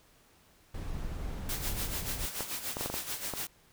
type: noise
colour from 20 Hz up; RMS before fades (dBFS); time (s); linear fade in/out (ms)
brown; -37; 0.74-2.26; 5
type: noise with tremolo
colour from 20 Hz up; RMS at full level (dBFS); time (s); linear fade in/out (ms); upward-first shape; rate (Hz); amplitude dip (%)
white; -35; 1.49-3.47; 2; sine; 6.9; 65
type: clicks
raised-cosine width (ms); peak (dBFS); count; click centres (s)
1; -21; 7; 2.407 / 2.769 / 2.81 / 2.86 / 2.9 / 2.941 / 3.337
effects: pink hiss -63 dBFS RMS until 3.72 s